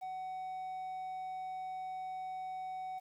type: tone with quantisation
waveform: triangle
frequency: 750 Hz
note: F#5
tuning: 23 cents sharp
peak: -37 dBFS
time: 0.01-3 s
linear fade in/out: 20 ms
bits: 11
effects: none